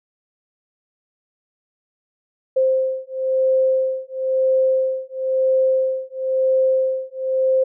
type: beating tone pair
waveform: sine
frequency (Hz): 523.3 / 524.29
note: C5 / C5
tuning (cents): 0 / +3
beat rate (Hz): 0.99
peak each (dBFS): -19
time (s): 2.56-7.64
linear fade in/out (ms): 10
effects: none